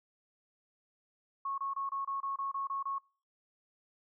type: tone bursts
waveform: sine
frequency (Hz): 1098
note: C#6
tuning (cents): -17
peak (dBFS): -33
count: 10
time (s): 1.45-2.984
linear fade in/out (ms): 5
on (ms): 130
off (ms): 26
effects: noise-tail reverb RT60 0.4 s tail -26 dB re dry